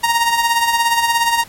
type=tone with tremolo; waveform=sawtooth; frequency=933 Hz; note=A#5; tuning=1 cent sharp; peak=-7 dBFS; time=0.03-1.44 s; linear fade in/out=10 ms; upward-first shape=sine; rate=17 Hz; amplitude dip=55%; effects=pink hiss -41 dBFS RMS until 1.48 s + MP3 64 kbps